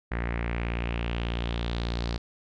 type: tone with low-pass filter sweep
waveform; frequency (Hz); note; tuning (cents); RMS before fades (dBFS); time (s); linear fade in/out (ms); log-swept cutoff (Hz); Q
sawtooth; 58.27; A#1; 0; -30; 0.11-2.18; 10; 1900 to 4500; 3.4
effects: none